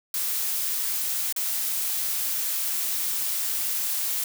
blue noise with dropouts, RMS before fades -27 dBFS, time 0.14-4.24 s, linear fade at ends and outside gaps 2 ms, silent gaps 1.326-1.362 s, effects none

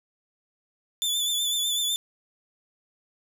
sawtooth tone with vibrato, 3500 Hz, A7, 10 cents flat, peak -21 dBFS, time 1.02-1.96 s, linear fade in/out 0 ms, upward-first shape sine, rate 8 Hz, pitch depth 43 cents each way, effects none

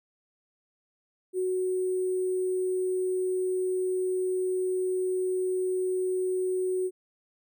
sine tone with sample-and-hold, 370 Hz, F#4, in tune, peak -25 dBFS, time 1.33-6.91 s, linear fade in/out 50 ms, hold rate 8820 Hz, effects none

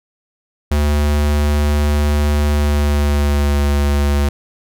square tone with pitch glide, 73.7 to 71.68 Hz, D2 to D2, +7 to -41 cents, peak -13 dBFS, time 0.71-4.29 s, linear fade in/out 5 ms, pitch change -48 cents, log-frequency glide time 2.47-3.63 s, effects none

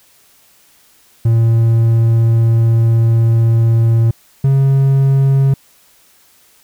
triangle tone pair in turn, 114.5 / 136.16 Hz, A#2 / C#3, -31 / -31 cents, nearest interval minor third, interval 300 cents, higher second, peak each -6 dBFS, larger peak neither, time 1.25-4.11 / 4.44-5.54 s, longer first, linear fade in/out 5 ms, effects white hiss -50 dBFS RMS until 6.63 s

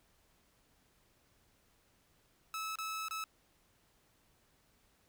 sawtooth tone with dropouts, 1300 Hz, E6, 24 cents flat, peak -34 dBFS, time 2.54-3.24 s, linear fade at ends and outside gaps 1 ms, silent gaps 2.756-2.786 / 3.084-3.109 s, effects pink hiss -71 dBFS RMS until 5.08 s

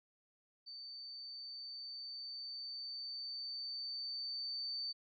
sine tone with level ramp, 4565 Hz, D8, 50 cents flat, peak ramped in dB -47 to -38 dBFS, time 0.66-4.93 s, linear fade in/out 20 ms, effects none

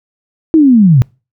sine linear sweep, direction down, 329.6 to 114.7 Hz, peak -3 dBFS, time 0.54-1.02 s, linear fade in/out 0 ms, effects noise-tail reverb RT60 0.3 s tail -26 dB re dry

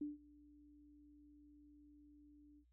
sine tone with ADSR envelope, 295.1 Hz, D4, 8 cents sharp, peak -39 dBFS, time 0.01-2.65 s, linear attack 5 ms, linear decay 160 ms, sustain -23 dB, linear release 70 ms, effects added 60 Hz sine -70 dBFS peak until 2.72 s

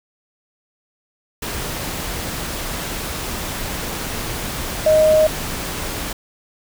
sine tone in noise, 622.3 Hz, D#5, in tune, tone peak -10 dBFS, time 4.86-5.27 s, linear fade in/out 5 ms, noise pink, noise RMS -26 dBFS, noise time 1.42-6.13 s, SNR +13 dB, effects none

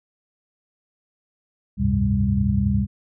sine tone cluster, 71.1 / 94.4 / 105.5 / 130.1 / 199.9 Hz, C#2 / F#2 / G#2 / C3 / G3, +45 / +35 / +28 / -9 / +34 cents, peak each -24 / -25 / -26 / -25 / -21 dBFS, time 1.77-2.87 s, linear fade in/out 50 ms, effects none

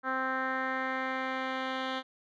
10% pulse tone with low-pass filter sweep, 261.6 Hz, C4, in tune, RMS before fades -33 dBFS, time 0.03-2.03 s, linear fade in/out 50 ms, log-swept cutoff 1500 to 3100 Hz, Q 3.2, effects none

